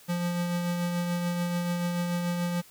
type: tone with tremolo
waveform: square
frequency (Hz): 174.61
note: F3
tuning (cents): 0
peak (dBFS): -26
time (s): 0.08-2.62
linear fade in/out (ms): 20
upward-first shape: triangle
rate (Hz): 6.9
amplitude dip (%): 35
effects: white hiss -54 dBFS RMS until 2.7 s